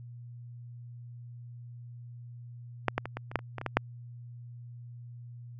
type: clicks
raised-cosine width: 0.5 ms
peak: -9 / -12 / -21 / -20 / -27 / -10 / -28 / -21 / -22 / -15 / -6 dBFS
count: 11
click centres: 2.883 / 2.98 / 3.056 / 3.17 / 3.315 / 3.357 / 3.391 / 3.583 / 3.614 / 3.663 / 3.77 s
effects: added 120 Hz sine -43 dBFS peak until 5.59 s

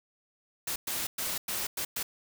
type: noise bursts at uneven times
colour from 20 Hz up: white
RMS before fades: -33 dBFS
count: 6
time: 0.67-0.76 / 0.87-1.07 / 1.18-1.38 / 1.48-1.67 / 1.77-1.85 / 1.96-2.03 s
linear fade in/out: 5 ms
effects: none

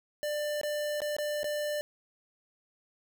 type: tone with dropouts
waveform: square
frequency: 594 Hz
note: D5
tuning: 20 cents sharp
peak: -31 dBFS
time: 0.23-1.81 s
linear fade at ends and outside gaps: 0 ms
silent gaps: 0.613-0.633 / 1.004-1.018 / 1.166-1.185 / 1.432-1.443 s
effects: none

